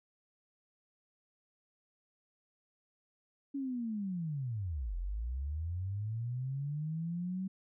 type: linear two-way sweep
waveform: sine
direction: down then up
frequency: 282.9 to 41.2 to 191.9 Hz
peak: -34 dBFS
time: 3.54-7.48 s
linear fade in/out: 10 ms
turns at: 4.96 s
effects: none